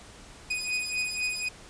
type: beating tone pair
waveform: sawtooth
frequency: 2489 / 2493 Hz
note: D#7 / D#7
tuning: 0 / +3 cents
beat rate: 4 Hz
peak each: -27 / -29 dBFS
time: 0.5-1.49 s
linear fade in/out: 10 ms
effects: pink hiss -49 dBFS RMS until 1.69 s + resampled to 22050 Hz